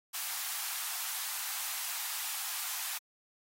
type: high-pass noise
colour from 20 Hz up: white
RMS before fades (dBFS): -37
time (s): 0.13-2.99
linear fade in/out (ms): 20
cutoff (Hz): 730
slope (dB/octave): 48
effects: AAC 48 kbps